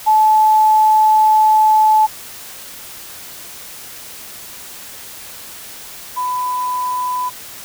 sine tone pair in turn, 865 / 998.8 Hz, A5 / B5, -30 / +19 cents, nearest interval major second, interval 249 cents, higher second, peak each -8 / -17 dBFS, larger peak first, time 0.06-2.07 / 6.16-7.3 s, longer first, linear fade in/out 20 ms, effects white hiss -34 dBFS RMS until 7.64 s

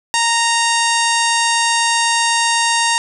harmonic tone, 928 Hz, A#5, 8 cents flat, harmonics 1 / 2 / 3 / 4 / 5 / 6 / 7 / 8 / 9 / 10, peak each -17 / -20 / -22 / -23 / -24 / -25 / -25 / -26 / -27 / -27 dBFS, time 0.14-2.98 s, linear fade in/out 0 ms, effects none

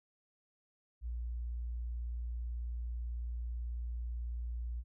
sine tone, 59.1 Hz, A#1, 24 cents sharp, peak -36 dBFS, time 1.01-4.84 s, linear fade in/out 50 ms, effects none

